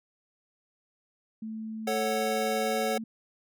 sine tone with pitch glide, 220 to 223.3 Hz, A3 to A3, 0 to +26 cents, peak -34 dBFS, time 1.42-3.04 s, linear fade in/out 5 ms, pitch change +26 cents, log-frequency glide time 2.6-2.73 s
square chord, F# minor, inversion first, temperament equal with one note detuned, 440 / 551.5 / 740 Hz, A4 / C#5 / F#5, 0 / -9 / 0 cents, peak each -32 dBFS, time 1.87-2.98 s, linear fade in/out 5 ms
effects none

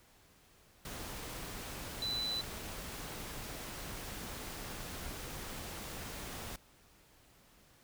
sine tone in noise, 3992 Hz, B7, 18 cents sharp, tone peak -34 dBFS, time 2.02-2.41 s, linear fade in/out 2 ms, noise pink, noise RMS -44 dBFS, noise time 0.85-6.56 s, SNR +7 dB, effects pink hiss -64 dBFS RMS until 7.83 s

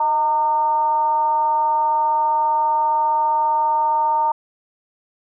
sine tone with frequency modulation, 915 Hz, A#5, 32 cents flat, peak -15 dBFS, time 0-4.32 s, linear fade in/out 5 ms, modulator 292 Hz, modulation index 0.38, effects none

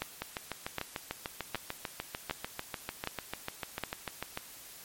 two click trains, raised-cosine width 0.3 ms, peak -18 / -16 dBFS, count 29 / 6, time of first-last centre 0.22-4.374 / 0.02-3.837 s, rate 6.74 / 1.31 Hz, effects white hiss -50 dBFS RMS until 4.84 s + MP3 64 kbps

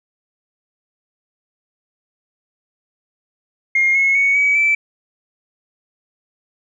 sine tone with pitch steps, 2132 / 2178 / 2225 / 2273 / 2322 Hz, C7 / C#7 / C#7 / C#7 / D7, +32 / -31 / +6 / +43 / -20 cents, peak -11 dBFS, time 3.75-4.75 s, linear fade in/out 5 ms, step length 200 ms, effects tanh soft clip ceiling -7 dBFS

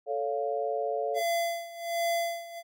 sine chord, A augmented, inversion none, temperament equal with one note detuned, 440 / 561.5 / 698.5 Hz, A4 / C#5 / E#5, 0 / +22 / 0 cents, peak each -32 dBFS, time 0.06-1.23 s, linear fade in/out 50 ms
square tone with tremolo, 680 Hz, F5, 46 cents flat, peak -26 dBFS, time 1.14-2.63 s, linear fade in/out 50 ms, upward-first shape sine, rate 1.3 Hz, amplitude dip 85%
effects none

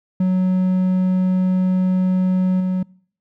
triangle tone with level steps, 185 Hz, F#3, in tune, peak -12 / -15 dBFS, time 0.2-2.83 s, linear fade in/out 5 ms, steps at 2.6 s, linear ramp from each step 5 ms, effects noise-tail reverb RT60 0.6 s tail -25 dB re dry

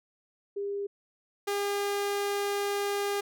sine / sawtooth tone pair in turn, 402 / 404.2 Hz, G4 / G#4, +44 / -47 cents, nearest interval unison, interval 9 cents, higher second, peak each -30 / -24 dBFS, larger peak second, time 0.56-0.87 / 1.47-3.21 s, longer second, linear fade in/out 10 ms, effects none

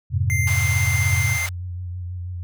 sine chord, F minor, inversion none, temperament equal, 87.31 / 103.83 / 130.81 Hz, F2 / Ab2 / C3, 0 / 0 / 0 cents, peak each -22 / -22 / -24 dBFS, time 0.1-1.39 s, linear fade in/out 50 ms
square tone, 2093 Hz, C7, in tune, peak -23 dBFS, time 0.3-1.46 s, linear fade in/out 0 ms
pink high-pass noise, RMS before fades -32 dBFS, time 0.47-1.49 s, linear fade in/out 2 ms, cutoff 740 Hz, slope 24 dB/octave
sine tone with vibrato, 89.3 Hz, F2, 39 cents sharp, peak -27 dBFS, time 1.13-2.43 s, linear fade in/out 0 ms, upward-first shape sine, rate 6.2 Hz, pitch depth 34 cents each way
effects none

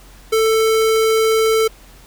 square tone, 443 Hz, A4, 12 cents sharp, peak -13 dBFS, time 0.32-1.68 s, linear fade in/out 10 ms, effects added 45 Hz sine -43 dBFS peak until 2.06 s + pink hiss -46 dBFS RMS until 2.06 s

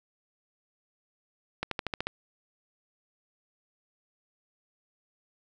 accelerating click train, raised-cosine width 0.3 ms, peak -14 dBFS, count 7, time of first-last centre 1.63-2.07 s, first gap 83 ms, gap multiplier 0.95, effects none

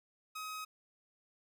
sawtooth tone, 1266 Hz, D#6, 30 cents sharp, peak -37 dBFS, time 0.35-0.65 s, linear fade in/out 10 ms, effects none

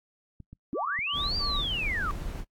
clicks, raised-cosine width 5 ms, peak -32 dBFS, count 6, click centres 0.403 / 0.53 / 0.99 / 1.152 / 1.508 / 1.712 s
sine linear two-way sweep, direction up then down, 222.1 to 4771 to 1118 Hz, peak -28 dBFS, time 0.73-2.11 s, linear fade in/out 0 ms, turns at 1.37 s
sine tone bursts, 1155 Hz, D6, 29 cents flat, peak -33 dBFS, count 3, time 0.74-1.634 s, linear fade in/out 50 ms, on 250 ms, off 72 ms
brown noise, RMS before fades -34 dBFS, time 1.12-2.45 s, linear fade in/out 50 ms
effects noise-tail reverb RT60 0.1 s tail -24 dB re dry + AAC 64 kbps

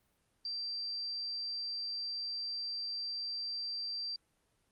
sine tone, 4699 Hz, D8, in tune, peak -36 dBFS, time 0.45-4.16 s, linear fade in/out 2 ms, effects pink hiss -75 dBFS RMS until 4.71 s + Opus 32 kbps

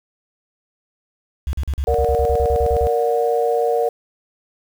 sine tone bursts, 69.3 Hz, C#2, in tune, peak -18 dBFS, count 14, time 1.47-2.87 s, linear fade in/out 0 ms, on 61 ms, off 42 ms
sine chord, Bb augmented, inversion none, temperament just, 466.2 / 582.7 / 728.4 Hz, Bb4 / D5 / F#5, 0 / -14 / -27 cents, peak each -17 / -22 / -21 dBFS, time 1.87-3.89 s, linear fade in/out 5 ms
effects tanh soft clip ceiling -4 dBFS + 7-bit

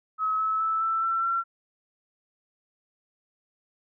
sine tone with pitch steps, 1283 / 1297.9 / 1313 / 1328.2 / 1343.7 / 1359.3 Hz, E6 / E6 / E6 / E6 / E6 / F6, -47 / -27 / -7 / +13 / +33 / -47 cents, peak -23 dBFS, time 0.18-1.44 s, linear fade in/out 50 ms, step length 210 ms, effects none

